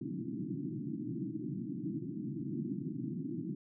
white band-pass noise, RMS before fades -39 dBFS, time 0.01-3.55 s, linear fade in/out 5 ms, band 120 to 340 Hz, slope 96 dB/octave, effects none

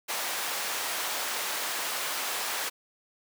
pink high-pass noise, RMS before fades -32 dBFS, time 0.08-2.7 s, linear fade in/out 20 ms, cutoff 740 Hz, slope 12 dB/octave, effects none

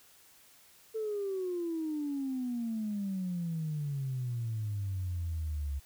sine exponential sweep, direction down, 447 to 68.4 Hz, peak -31 dBFS, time 0.94-5.8 s, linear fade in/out 20 ms, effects tanh soft clip ceiling -27 dBFS + white hiss -60 dBFS RMS until 5.85 s

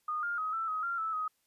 sine tone with pitch steps, 1229 / 1407 / 1264 / 1329 / 1264 / 1383 / 1312 / 1258 Hz, D#6 / F6 / D#6 / E6 / D#6 / F6 / E6 / D#6, -22 / +12 / +27 / +14 / +27 / -17 / -9 / +19 cents, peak -31 dBFS, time 0.08-1.28 s, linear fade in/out 5 ms, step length 150 ms, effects white hiss -75 dBFS RMS until 1.46 s + resampled to 32000 Hz

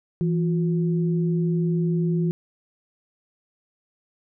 sine tone pair together, 166.5 / 359 Hz, E3 / F4, +18 / +48 cents, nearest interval octave + minor second, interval 1330 cents, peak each -20 / -28 dBFS, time 0.21-2.31 s, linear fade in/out 0 ms, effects none

